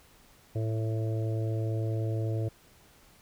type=harmonic tone; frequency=111 Hz; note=A2; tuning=16 cents sharp; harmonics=1 / 3 / 4 / 5 / 6; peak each=-28 / -38 / -40 / -42 / -44 dBFS; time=0.55-2.49 s; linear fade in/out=10 ms; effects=pink hiss -59 dBFS RMS until 3.21 s